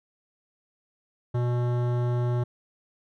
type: tone with hard clipping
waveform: sine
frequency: 121.8 Hz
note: B2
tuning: 24 cents flat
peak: -25 dBFS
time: 1.34-2.44 s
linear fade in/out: 10 ms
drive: 16 dB
effects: none